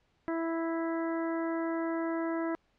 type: harmonic tone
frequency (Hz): 329.6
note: E4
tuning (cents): 0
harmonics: 1 / 2 / 3 / 4 / 5 / 6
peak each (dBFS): -31 / -37 / -41 / -43 / -45 / -47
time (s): 0.28-2.55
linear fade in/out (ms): 0
effects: pink hiss -72 dBFS RMS until 2.78 s + low-pass 4000 Hz 12 dB/octave